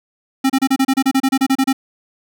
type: tone bursts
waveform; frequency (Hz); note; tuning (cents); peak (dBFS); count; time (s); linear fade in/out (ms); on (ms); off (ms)
square; 267.1; C4; +36; -12; 15; 0.44-1.73; 10; 58; 30
effects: none